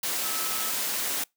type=tone in noise; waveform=sine; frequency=1298 Hz; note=E6; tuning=27 cents flat; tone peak=-38 dBFS; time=0.23-0.71 s; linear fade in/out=5 ms; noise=white; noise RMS=-29 dBFS; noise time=0.03-1.24 s; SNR=-12 dB; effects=noise-tail reverb RT60 0.2 s tail -26 dB re dry + high-pass 200 Hz 12 dB/octave